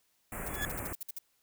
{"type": "band-stop noise", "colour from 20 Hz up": "pink", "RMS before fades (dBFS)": -39, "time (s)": [0.32, 0.93], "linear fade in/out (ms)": 2, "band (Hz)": [2400, 7800], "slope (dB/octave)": 48}
{"type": "tone with exponential growth", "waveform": "35% pulse", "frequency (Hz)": 1700, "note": "G#6", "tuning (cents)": 40, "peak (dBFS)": -28, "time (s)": [0.43, 0.65], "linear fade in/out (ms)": 0, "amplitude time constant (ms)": 47}
{"type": "noise bursts", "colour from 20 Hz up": "violet", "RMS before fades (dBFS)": -39, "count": 10, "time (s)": [0.46, 1.187], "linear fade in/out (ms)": 5, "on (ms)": 25, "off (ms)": 53}
{"effects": ["white hiss -73 dBFS RMS until 1.42 s"]}